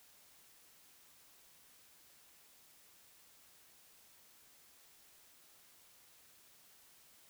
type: silence
effects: white hiss -64 dBFS RMS until 7.29 s